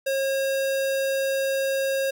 square tone, 541 Hz, C#5, 42 cents flat, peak -23 dBFS, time 0.06-2.11 s, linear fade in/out 10 ms, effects none

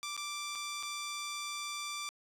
10% pulse tone with dropouts, 1174.7 Hz, D6, in tune, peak -29 dBFS, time 0.03-2.09 s, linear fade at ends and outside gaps 0 ms, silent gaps 0.166-0.176 / 0.552-0.556 / 0.827-0.832 s, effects resampled to 32000 Hz + 11-bit

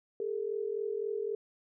sine tone pair together, 408.1 / 451.9 Hz, G#4 / A4, -30 / +46 cents, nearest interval major second, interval 176 cents, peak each -34 / -35 dBFS, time 0.2-1.35 s, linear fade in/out 2 ms, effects none

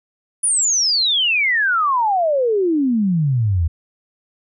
sine exponential sweep, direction down, 9956 to 77.5 Hz, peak -14 dBFS, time 0.43-3.68 s, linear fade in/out 10 ms, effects none

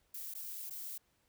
violet noise with dropouts, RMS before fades -44 dBFS, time 0.14-0.98 s, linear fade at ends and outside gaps 5 ms, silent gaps 0.34-0.349 / 0.698-0.706 s, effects pink hiss -75 dBFS RMS until 1.28 s

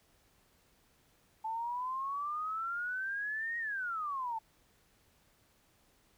sine exponential two-way sweep, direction up then down, 874 to 1887 to 874 Hz, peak -34 dBFS, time 1.44-4.39 s, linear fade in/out 10 ms, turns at 3.58 s, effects pink hiss -69 dBFS RMS until 6.17 s

